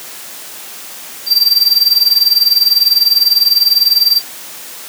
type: tone with tremolo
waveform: square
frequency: 4699 Hz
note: D8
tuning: in tune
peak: -5 dBFS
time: 1.26-4.22 s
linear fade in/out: 50 ms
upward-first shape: sine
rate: 20 Hz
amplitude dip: 80%
effects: white hiss -30 dBFS RMS until 4.88 s + high-pass 200 Hz 12 dB/octave